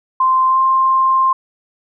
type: tone with pitch glide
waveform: sine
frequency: 1042 to 1054.1 Hz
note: C6 to C6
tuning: -7 to +13 cents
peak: -10 dBFS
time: 0.2-1.33 s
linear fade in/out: 5 ms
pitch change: +20 cents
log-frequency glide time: 0.47-0.59 s
effects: none